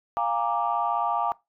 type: chord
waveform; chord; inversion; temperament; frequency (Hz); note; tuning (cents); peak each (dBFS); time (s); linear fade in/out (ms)
sine; Bb dominant seventh; second; equal with one note detuned; 698.5 / 817.3 / 932.3 / 1174.7; F5 / Ab5 / Bb5 / D6; 0 / -28 / 0 / 0; -28; 0.17-1.32; 0
effects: noise-tail reverb RT60 0.2 s tail -21 dB re dry + tanh soft clip ceiling -13 dBFS